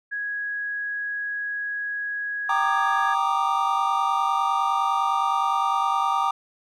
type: tone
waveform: sine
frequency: 1661.2 Hz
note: G#6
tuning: in tune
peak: -26 dBFS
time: 0.11-3.15 s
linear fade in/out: 20 ms
type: chord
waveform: triangle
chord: Eb major seventh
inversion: first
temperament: equal with one note detuned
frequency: 784 / 932.3 / 1174.7 / 1224.5 Hz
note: G5 / Bb5 / D6 / Eb6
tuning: 0 / 0 / 0 / -28 cents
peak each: -24 dBFS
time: 2.49-6.31 s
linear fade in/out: 5 ms
effects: none